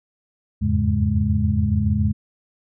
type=tone cluster; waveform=sine; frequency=83.3 / 90.3 / 104.7 / 138 / 209.2 Hz; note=E2 / F#2 / G#2 / C#3 / G#3; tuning=+19 / -42 / +15 / -7 / +13 cents; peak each=-21 / -28 / -22 / -27 / -22 dBFS; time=0.61-2.13 s; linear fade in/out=20 ms; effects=none